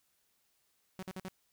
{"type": "tone bursts", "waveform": "sawtooth", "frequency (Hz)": 187.2, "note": "F#3", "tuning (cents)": 20, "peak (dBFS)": -36, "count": 4, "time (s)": [0.99, 1.283], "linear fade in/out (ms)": 0, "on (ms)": 35, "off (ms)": 51, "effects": ["white hiss -75 dBFS RMS until 1.52 s"]}